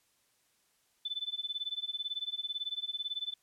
sine tone with tremolo, 3511 Hz, A7, 4 cents flat, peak -31 dBFS, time 1.05-3.34 s, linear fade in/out 5 ms, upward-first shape sine, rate 18 Hz, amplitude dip 95%, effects white hiss -72 dBFS RMS until 3.42 s + low-pass 12000 Hz 12 dB/octave

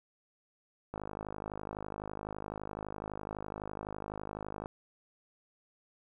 click train, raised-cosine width 1 ms, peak -25 dBFS, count 194, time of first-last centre 0.94-4.659 s, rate 51.9 Hz, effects 11-bit

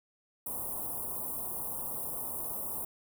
white band-stop noise, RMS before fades -37 dBFS, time 0.46-2.85 s, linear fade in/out 5 ms, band 1100 to 9400 Hz, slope 48 dB/octave, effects none

